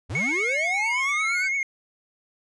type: linear sweep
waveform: square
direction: up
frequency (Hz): 70 to 1568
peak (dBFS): -29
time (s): 0.09-1.49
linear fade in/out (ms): 20
type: tone with vibrato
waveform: triangle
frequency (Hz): 2180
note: C#7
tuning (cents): -29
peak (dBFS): -21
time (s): 0.15-1.63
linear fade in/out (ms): 2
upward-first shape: triangle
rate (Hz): 8.7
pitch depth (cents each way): 49
effects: resampled to 22050 Hz